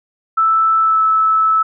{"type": "tone with pitch glide", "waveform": "sine", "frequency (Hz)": [1318.5, 1306.4], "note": ["E6", "E6"], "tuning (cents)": [0, -16], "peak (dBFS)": -10, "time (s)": [0.37, 1.63], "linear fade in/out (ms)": 10, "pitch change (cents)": -16, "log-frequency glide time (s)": [0.8, 1.01], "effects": []}